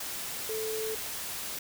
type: tone in noise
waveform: sine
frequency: 438.1 Hz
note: A4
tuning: 7 cents flat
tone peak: -32 dBFS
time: 0.49-0.95 s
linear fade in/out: 5 ms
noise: white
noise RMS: -37 dBFS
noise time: 0-1.59 s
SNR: +2 dB
effects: none